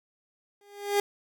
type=tone with exponential growth; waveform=30% pulse; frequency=406.3 Hz; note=G#4; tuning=38 cents flat; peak=-17 dBFS; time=0.61-1 s; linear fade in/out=2 ms; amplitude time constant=84 ms; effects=none